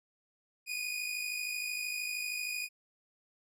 sawtooth tone pair together, 2453 / 2506 Hz, D#7 / D#7, -25 / +12 cents, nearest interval unison, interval 37 cents, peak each -33 / -36 dBFS, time 0.66-2.69 s, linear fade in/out 50 ms, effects resampled to 32000 Hz

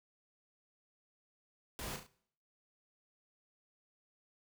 pink noise with echo, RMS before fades -43 dBFS, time 1.79-1.96 s, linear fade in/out 0 ms, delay 35 ms, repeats 3, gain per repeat -6 dB, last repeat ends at 2.065 s, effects noise-tail reverb RT60 0.6 s tail -20 dB re dry

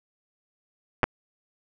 clicks, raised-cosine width 0.5 ms, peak -5 dBFS, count 2, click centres 1.032 / 1.04 s, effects none

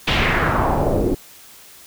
pink noise with low-pass filter sweep, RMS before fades -18 dBFS, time 0.07-1.15 s, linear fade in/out 10 ms, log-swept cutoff 3500 to 340 Hz, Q 2.4, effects white hiss -44 dBFS RMS until 1.86 s

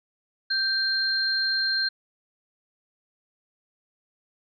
sine tone pair together, 1568 / 4186 Hz, G6 / C8, 0 / 0 cents, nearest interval octave + perfect fourth, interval 1700 cents, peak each -26 / -24 dBFS, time 0.5-1.89 s, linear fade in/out 10 ms, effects none

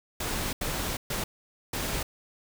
pink noise bursts at uneven times, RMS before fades -31 dBFS, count 4, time 0.2-0.53 / 0.61-0.97 / 1.1-1.24 / 1.73-2.03 s, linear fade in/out 5 ms, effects none

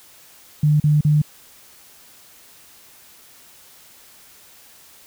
sine tone bursts, 150 Hz, D3, 37 cents sharp, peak -12 dBFS, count 3, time 0.63-1.218 s, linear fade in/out 5 ms, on 170 ms, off 39 ms, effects white hiss -48 dBFS RMS until 5.06 s

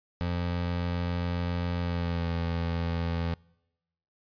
25% pulse tone with pitch glide, 87.31 to 84.43 Hz, F2 to E2, 0 to +42 cents, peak -24 dBFS, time 0.21-3.34 s, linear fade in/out 0 ms, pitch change -58 cents, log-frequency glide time 1.78-2.31 s, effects noise-tail reverb RT60 0.9 s tail -26 dB re dry + resampled to 11025 Hz

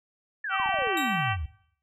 sine exponential sweep, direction down, 1800 to 67.6 Hz, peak -29 dBFS, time 0.44-1.46 s, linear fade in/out 5 ms
harmonic tone, 386.2 Hz, G4, 26 cents flat, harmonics 2 / 3 / 4 / 5 / 6 / 7 / 8, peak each -30 / -32 / -33 / -34 / -35 / -35 / -36 dBFS, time 0.49-1.37 s, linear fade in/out 50 ms
clicks, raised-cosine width 3 ms, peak -33 dBFS, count 7, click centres 0.599 / 0.66 / 0.691 / 0.743 / 0.788 / 0.821 / 0.872 s
20% pulse tone with exponential decay, 3800 Hz, A#7, 33 cents sharp, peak -26 dBFS, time 0.97-1.32 s, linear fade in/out 2 ms, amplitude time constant 75 ms
effects noise-tail reverb RT60 0.6 s tail -17 dB re dry

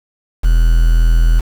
triangle tone with quantisation, 41.2 Hz, E1, in tune, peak -5 dBFS, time 0.43-1.41 s, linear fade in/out 20 ms, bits 5, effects none

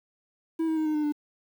triangle tone with pitch steps, 324.8 / 318.9 / 313 / 307.3 / 301.7 / 296.1 Hz, E4 / D#4 / D#4 / D#4 / D4 / D4, -26 / +43 / +10 / -21 / +47 / +14 cents, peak -22 dBFS, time 0.59-1.124 s, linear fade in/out 10 ms, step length 89 ms, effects 9-bit

